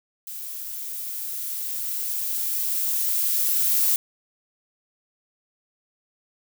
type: noise with level ramp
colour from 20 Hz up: violet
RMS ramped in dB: -35 to -20 dBFS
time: 0.27-3.96 s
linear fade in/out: 2 ms
effects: none